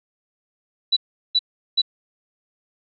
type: tone bursts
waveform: sine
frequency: 3951 Hz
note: B7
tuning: in tune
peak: -14 dBFS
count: 3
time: 0.92-1.818 s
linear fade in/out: 10 ms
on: 46 ms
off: 380 ms
effects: none